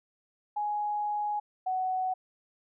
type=tone pair in turn; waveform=sine; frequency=834 / 746 Hz; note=G#5 / F#5; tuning=+7 / +14 cents; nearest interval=major second; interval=193 cents; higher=first; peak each=-28 / -27 dBFS; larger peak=second; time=0.56-1.4 / 1.66-2.14 s; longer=first; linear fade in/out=10 ms; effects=none

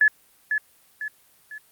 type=tone with echo; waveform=sine; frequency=1714 Hz; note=A6; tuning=46 cents flat; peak=-13 dBFS; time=0.01-0.08 s; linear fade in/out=2 ms; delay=500 ms; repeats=3; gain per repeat=-7 dB; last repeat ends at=1.58 s; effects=white hiss -58 dBFS RMS until 1.71 s + Opus 32 kbps

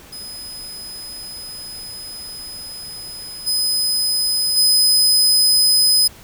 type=tone with level steps; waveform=sawtooth; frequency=5030 Hz; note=D#8; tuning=18 cents sharp; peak=-28 / -14 / -9 dBFS; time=0.12-6.08 s; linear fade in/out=10 ms; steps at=3.46 / 4.56 s; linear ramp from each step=20 ms; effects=pink hiss -43 dBFS RMS until 6.23 s

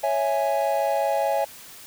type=chord; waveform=triangle; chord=C# minor; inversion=none; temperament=equal; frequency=554.4 / 659.3 / 830.6 Hz; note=C#5 / E5 / G#5; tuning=0 / 0 / 0 cents; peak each=-23 dBFS; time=0.03-1.45 s; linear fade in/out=10 ms; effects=white hiss -44 dBFS RMS until 1.86 s

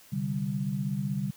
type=chord; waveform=sine; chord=C suspended second; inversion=none; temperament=equal; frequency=130.81 / 146.83 / 196 Hz; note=C3 / D3 / G3; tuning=0 / 0 / 0 cents; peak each=-34 / -32 / -31 dBFS; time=0.12-1.31 s; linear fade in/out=10 ms; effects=white hiss -55 dBFS RMS until 1.36 s

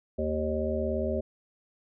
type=harmonic tone; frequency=77.3 Hz; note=D#2; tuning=11 cents flat; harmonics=1 / 3 / 5 / 7 / 8; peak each=-33 / -33 / -33 / -33 / -33 dBFS; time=0.18-1.21 s; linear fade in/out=10 ms; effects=none

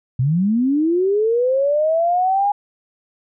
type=linear sweep; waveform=sine; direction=up; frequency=119.3 to 825 Hz; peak=-14 dBFS; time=0.19-2.52 s; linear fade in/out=5 ms; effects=none

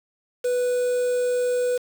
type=tone with quantisation; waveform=triangle; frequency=493.9 Hz; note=B4; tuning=in tune; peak=-18 dBFS; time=0.44-1.78 s; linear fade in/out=10 ms; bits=6; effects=none

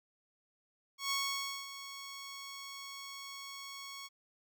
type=tone with ADSR envelope; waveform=10% pulse; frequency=1106 Hz; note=C#6; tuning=4 cents flat; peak=-23 dBFS; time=0.98-4.09 s; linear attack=130 ms; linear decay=550 ms; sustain=-13 dB; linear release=33 ms; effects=none

